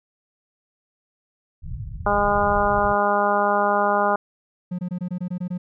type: low-pass noise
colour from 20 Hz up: pink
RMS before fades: -31 dBFS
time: 1.62-2.97 s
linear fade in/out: 50 ms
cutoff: 160 Hz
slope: 48 dB/octave
type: harmonic tone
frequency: 204.2 Hz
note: G#3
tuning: 29 cents flat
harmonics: 1 / 2 / 3 / 4 / 5 / 6 / 7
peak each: -29 / -27 / -23 / -22 / -25 / -25 / -27 dBFS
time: 2.06-4.16 s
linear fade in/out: 5 ms
type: tone bursts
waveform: triangle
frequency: 178.8 Hz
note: F3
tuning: 41 cents sharp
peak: -22 dBFS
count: 9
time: 4.71-5.58 s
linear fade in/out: 10 ms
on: 78 ms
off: 21 ms
effects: none